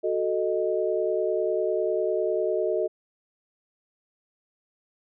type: chord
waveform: sine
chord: D# diminished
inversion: first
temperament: equal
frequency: 370 / 440 / 622.3 Hz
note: F#4 / A4 / D#5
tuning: 0 / 0 / 0 cents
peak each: -27 dBFS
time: 0.03-2.88 s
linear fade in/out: 20 ms
effects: none

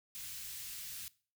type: band-stop noise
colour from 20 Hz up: white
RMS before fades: -45 dBFS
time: 0.15-1.08 s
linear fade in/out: 0 ms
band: 130 to 2200 Hz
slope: 12 dB/octave
effects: noise-tail reverb RT60 0.4 s tail -20 dB re dry

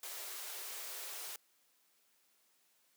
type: high-pass noise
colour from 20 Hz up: white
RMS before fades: -45 dBFS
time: 0.03-1.36 s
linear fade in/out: 2 ms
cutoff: 350 Hz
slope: 96 dB/octave
effects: white hiss -73 dBFS RMS until 2.96 s + high-pass 200 Hz 12 dB/octave

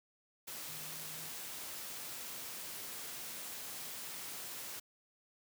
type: tone in noise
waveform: sine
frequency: 156.4 Hz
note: D#3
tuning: 9 cents sharp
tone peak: -56 dBFS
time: 0.68-1.29 s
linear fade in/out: 10 ms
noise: white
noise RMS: -45 dBFS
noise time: 0.47-4.8 s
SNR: -14 dB
effects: high-pass 100 Hz 12 dB/octave

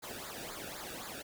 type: noise with flanger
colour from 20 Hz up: pink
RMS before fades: -44 dBFS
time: 0.02-1.23 s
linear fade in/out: 20 ms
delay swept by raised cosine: 0.34 to 0.99 ms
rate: 3.9 Hz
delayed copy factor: -0.8
effects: none

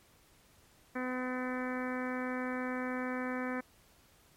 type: harmonic tone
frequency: 253.4 Hz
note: B3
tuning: 45 cents sharp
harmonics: 1 / 2 / 3 / 4 / 5 / 6 / 7 / 8 / 9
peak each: -36 / -40 / -46 / -45 / -45 / -45 / -44 / -49 / -49 dBFS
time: 0.95-3.61 s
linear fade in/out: 10 ms
effects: pink hiss -64 dBFS RMS until 4.36 s + MP3 64 kbps

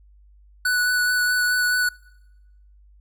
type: tone with vibrato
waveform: square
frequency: 1482 Hz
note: F#6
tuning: 2 cents sharp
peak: -19 dBFS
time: 0.65-1.89 s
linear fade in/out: 5 ms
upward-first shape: sine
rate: 4.7 Hz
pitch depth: 12 cents each way
effects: noise-tail reverb RT60 1.0 s tail -25 dB re dry + added 50 Hz sine -49 dBFS peak until 3 s

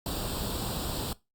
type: noise with comb filter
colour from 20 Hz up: pink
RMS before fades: -33 dBFS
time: 0.06-1.13 s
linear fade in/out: 2 ms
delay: 0.24 ms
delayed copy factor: +0.75
effects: noise-tail reverb RT60 0.2 s tail -19 dB re dry + Opus 48 kbps

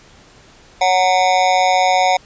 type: tone with amplitude modulation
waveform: square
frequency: 740 Hz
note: F#5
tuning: in tune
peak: -8 dBFS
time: 0.81-2.17 s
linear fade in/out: 5 ms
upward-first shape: sine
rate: 185 Hz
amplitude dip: 95%
effects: pink hiss -46 dBFS RMS until 2.25 s + resampled to 16000 Hz

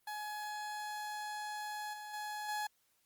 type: tone with level steps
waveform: 30% pulse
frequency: 843 Hz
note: G#5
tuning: 26 cents sharp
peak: -37 / -42 / -37 / -33 dBFS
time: 0.07-2.67 s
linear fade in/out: 5 ms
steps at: 1.93 / 2.13 / 2.48 s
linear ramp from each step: 10 ms
effects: white hiss -75 dBFS RMS until 3.05 s + Opus 32 kbps

